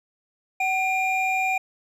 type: tone pair together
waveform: triangle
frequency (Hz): 756 / 2400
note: F#5 / D7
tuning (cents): +37 / +37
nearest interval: octave + minor sixth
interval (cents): 2000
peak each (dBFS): -22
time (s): 0.6-1.58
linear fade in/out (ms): 5
effects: none